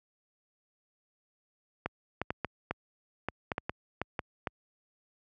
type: clicks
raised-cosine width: 0.5 ms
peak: -16 dBFS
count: 12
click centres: 1.86 / 2.216 / 2.305 / 2.447 / 2.71 / 3.286 / 3.518 / 3.581 / 3.695 / 4.016 / 4.192 / 4.472 s
effects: high-pass 60 Hz 12 dB/octave